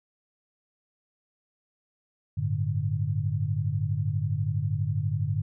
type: chord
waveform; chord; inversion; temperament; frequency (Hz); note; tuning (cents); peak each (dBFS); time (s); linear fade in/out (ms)
sine; G suspended second; none; just; 98 / 110.25 / 147; G2 / A2 / D3; 0 / +4 / +2; -29; 2.37-5.42; 10
effects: none